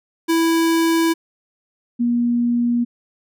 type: tone pair in turn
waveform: square / sine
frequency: 329.6 / 239 Hz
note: E4 / A#3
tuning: 0 / +43 cents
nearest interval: tritone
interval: 557 cents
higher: first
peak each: -15 dBFS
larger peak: neither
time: 0.28-1.14 / 1.99-2.85 s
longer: neither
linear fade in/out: 20 ms
effects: none